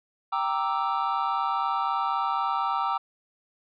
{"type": "chord", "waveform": "triangle", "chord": "E half-diminished seventh", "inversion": "first", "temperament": "equal", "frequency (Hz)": [784, 932.3, 1174.7, 1318.5], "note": ["G5", "Bb5", "D6", "E6"], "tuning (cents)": [0, 0, 0, 0], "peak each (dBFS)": -28, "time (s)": [0.32, 2.98], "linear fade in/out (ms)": 10, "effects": ["resampled to 11025 Hz"]}